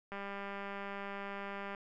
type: click train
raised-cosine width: 0.5 ms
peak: -28 dBFS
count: 325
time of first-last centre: 0.12-1.748 s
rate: 199 Hz
effects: none